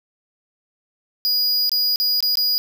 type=tone with dropouts; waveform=square; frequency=4900 Hz; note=D#8; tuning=27 cents flat; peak=-17 dBFS; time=1.25-2.58 s; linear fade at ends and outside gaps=0 ms; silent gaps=1.694-1.717 / 1.959-2 / 2.205-2.226 / 2.355-2.372 s; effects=9-bit